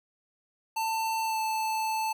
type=tone with pitch glide; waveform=square; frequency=892 to 879.2 Hz; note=A5 to A5; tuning=+23 to -2 cents; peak=-28 dBFS; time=0.76-2.13 s; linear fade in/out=10 ms; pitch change=-25 cents; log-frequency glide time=1.23-1.4 s; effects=none